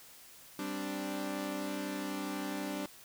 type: chord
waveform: sawtooth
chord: G suspended fourth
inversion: none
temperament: equal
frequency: 196 / 261.6 / 293.7 Hz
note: G3 / C4 / D4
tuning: 0 / 0 / 0 cents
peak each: -37 / -39 / -34 dBFS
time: 0.59-2.86 s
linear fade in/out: 2 ms
effects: white hiss -55 dBFS RMS until 3.04 s